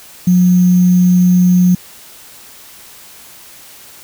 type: tone with sample-and-hold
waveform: sine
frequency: 180 Hz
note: F#3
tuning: 47 cents flat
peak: -6 dBFS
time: 0.27-1.75 s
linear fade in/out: 5 ms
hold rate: 6300 Hz
effects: white hiss -38 dBFS RMS until 4.03 s